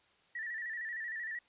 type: tone with vibrato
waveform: sine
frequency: 1843 Hz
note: A#6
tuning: 20 cents flat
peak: -37 dBFS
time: 0.35-1.39 s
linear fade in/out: 5 ms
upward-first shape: square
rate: 13 Hz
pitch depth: 65 cents each way
effects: white hiss -68 dBFS RMS until 1.48 s + resampled to 8000 Hz